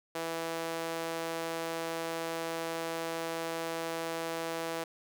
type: tone with high-pass filter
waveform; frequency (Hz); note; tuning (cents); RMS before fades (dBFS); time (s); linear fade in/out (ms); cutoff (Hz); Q
sawtooth; 164.81; E3; 0; -36; 0.15-4.84; 5; 480; 1.3
effects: none